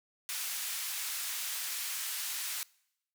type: band-pass noise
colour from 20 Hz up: white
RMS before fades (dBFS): -37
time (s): 0.29-2.63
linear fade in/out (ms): 0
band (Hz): 1400 to 16000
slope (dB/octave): 12
effects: noise-tail reverb RT60 0.8 s tail -24 dB re dry